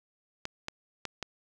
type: clicks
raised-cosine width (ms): 0.2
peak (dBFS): -17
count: 4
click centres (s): 0.454 / 0.684 / 1.053 / 1.227
effects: none